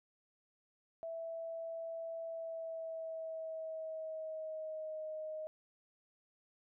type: tone with pitch glide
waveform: sine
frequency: 659 to 623.5 Hz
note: E5 to D#5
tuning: -1 to +3 cents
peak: -40 dBFS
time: 1.03-5.47 s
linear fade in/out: 0 ms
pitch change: -96 cents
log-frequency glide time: 2.25-5.06 s
effects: none